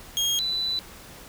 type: tone pair in turn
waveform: 30% pulse / sine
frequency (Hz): 3253 / 3983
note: G#7 / B7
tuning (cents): -37 / +14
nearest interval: major third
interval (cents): 351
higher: second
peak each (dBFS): -19 / -24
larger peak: first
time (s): 0.17-0.39 / 0.39-0.79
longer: second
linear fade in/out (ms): 0
effects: pink hiss -45 dBFS RMS until 1.28 s